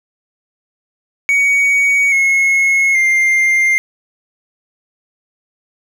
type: tone with pitch steps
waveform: triangle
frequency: 2246 / 2173 / 2103 Hz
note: C#7 / C#7 / C7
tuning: +22 / -35 / +8 cents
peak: -8 dBFS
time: 1.29-3.78 s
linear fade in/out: 0 ms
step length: 830 ms
effects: none